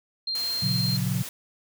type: tone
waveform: sine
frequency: 4186 Hz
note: C8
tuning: in tune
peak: -26 dBFS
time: 0.27-0.97 s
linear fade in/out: 5 ms
type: noise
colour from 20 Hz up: white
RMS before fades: -37 dBFS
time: 0.35-1.29 s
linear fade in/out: 2 ms
type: chord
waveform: sine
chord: F# major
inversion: first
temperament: equal with one note detuned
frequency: 116.54 / 138.59 / 180.77 Hz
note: A#2 / C#3 / F#3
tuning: 0 / 0 / -40 cents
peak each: -28 dBFS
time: 0.62-1.23 s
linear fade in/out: 10 ms
effects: none